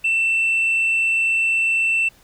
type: tone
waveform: sine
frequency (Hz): 2678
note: E7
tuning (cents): +27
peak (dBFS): -14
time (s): 0.04-2.09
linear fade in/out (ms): 10
effects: tanh soft clip ceiling -14 dBFS + pink hiss -53 dBFS RMS until 2.23 s